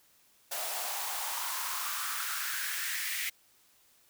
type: noise with high-pass filter sweep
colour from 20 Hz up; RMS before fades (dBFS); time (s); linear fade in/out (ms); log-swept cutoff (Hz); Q
white; -35; 0.51-3.3; 10; 640 to 2100; 4
effects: white hiss -65 dBFS RMS until 4.09 s